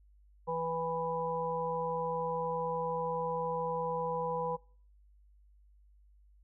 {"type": "harmonic tone", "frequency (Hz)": 164.81, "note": "E3", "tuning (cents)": 0, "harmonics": [1, 3, 5, 6], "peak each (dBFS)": [-42, -34, -40, -36], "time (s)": [0.47, 4.57], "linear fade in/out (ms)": 20, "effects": ["noise-tail reverb RT60 0.5 s tail -26 dB re dry", "added 50 Hz sine -59 dBFS peak until 6.43 s"]}